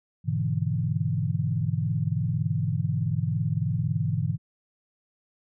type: chord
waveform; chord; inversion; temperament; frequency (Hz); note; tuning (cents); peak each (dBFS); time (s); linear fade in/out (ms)
sine; E dominant seventh; first; equal with one note detuned; 102.75 / 123.47 / 146.83 / 164.81; G#2 / B2 / D3 / E3; -18 / 0 / 0 / 0; -29; 0.24-4.38; 50
effects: none